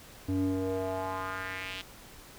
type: tone with band-pass filter sweep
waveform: square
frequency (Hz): 94.2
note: F#2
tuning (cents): +32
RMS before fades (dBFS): -33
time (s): 0.28-1.82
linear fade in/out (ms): 10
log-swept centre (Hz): 220 to 3200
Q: 2.6
effects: pink hiss -51 dBFS RMS until 2.38 s